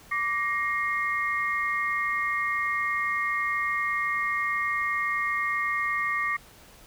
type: tone cluster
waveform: sine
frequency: 1168 / 1875 / 2136 Hz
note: D6 / A#6 / C7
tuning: -10 / +10 / +35 cents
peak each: -29 dBFS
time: 0.11-6.37 s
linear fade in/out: 10 ms
effects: pink hiss -52 dBFS RMS until 6.86 s